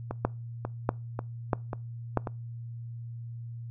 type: two click trains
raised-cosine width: 1 ms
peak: -18 / -10 dBFS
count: 5 / 4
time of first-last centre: 0.11-2.272 / 0.25-2.173 s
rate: 1.85 / 1.56 Hz
effects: noise-tail reverb RT60 0.3 s tail -24 dB re dry + added 117 Hz sine -37 dBFS peak until 3.7 s